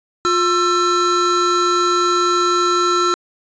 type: tone pair together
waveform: square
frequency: 354.4 / 1338 Hz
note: F4 / E6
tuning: +25 / +25 cents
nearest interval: octave + major seventh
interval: 2300 cents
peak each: -19 / -16 dBFS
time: 0.25-3.14 s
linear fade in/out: 0 ms
effects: resampled to 16000 Hz